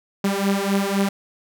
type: beating tone pair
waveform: sawtooth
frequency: 195.8 / 199.7 Hz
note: G3 / G3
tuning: -2 / +32 cents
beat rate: 3.9 Hz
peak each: -18 dBFS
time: 0.24-1.09 s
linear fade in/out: 5 ms
effects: none